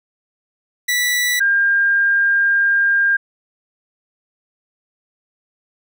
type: tone pair in turn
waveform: sawtooth / sine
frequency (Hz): 1964 / 1604.6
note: B6 / G6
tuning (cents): -10 / +40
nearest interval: minor third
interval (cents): 350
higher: first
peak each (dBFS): -12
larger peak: neither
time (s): 0.88-1.4 / 1.4-3.17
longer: second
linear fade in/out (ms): 10
effects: none